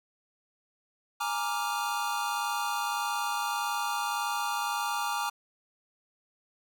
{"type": "chord", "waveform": "square", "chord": "Bb dominant seventh", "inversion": "third", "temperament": "equal", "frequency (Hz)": [830.6, 932.3, 1174.7, 1396.9], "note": ["Ab5", "Bb5", "D6", "F6"], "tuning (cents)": [0, 0, 0, 0], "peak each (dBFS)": [-35, -35, -35, -37], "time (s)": [1.2, 5.3], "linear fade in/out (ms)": 10, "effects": []}